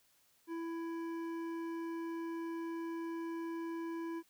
triangle tone with hard clipping, 332.1 Hz, E4, 13 cents sharp, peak -40 dBFS, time 0.47-4.23 s, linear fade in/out 50 ms, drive 15 dB, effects white hiss -71 dBFS RMS until 4.29 s

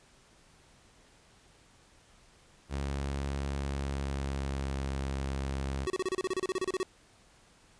sawtooth tone with pitch glide, 69.3 to 67.76 Hz, C#2 to C#2, 0 to -39 cents, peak -28 dBFS, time 2.69-5.88 s, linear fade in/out 50 ms, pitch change -39 cents, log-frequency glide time 3.64-4.91 s
square tone bursts, 374.5 Hz, F#4, 21 cents sharp, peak -29 dBFS, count 16, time 5.87-6.83 s, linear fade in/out 0 ms, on 30 ms, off 32 ms
effects pink hiss -61 dBFS RMS until 7.79 s + resampled to 22050 Hz

